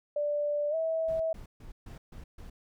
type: tone with pitch glide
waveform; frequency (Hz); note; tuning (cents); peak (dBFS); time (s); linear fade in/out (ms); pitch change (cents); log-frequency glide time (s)
sine; 587.3 to 647.9; D5 to E5; 0 to -30; -27; 0.16-1.33; 5; +170; 0.7-0.75
type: noise bursts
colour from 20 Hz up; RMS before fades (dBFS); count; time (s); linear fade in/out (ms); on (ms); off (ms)
brown; -45; 6; 1.08-2.5; 5; 120; 140
effects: none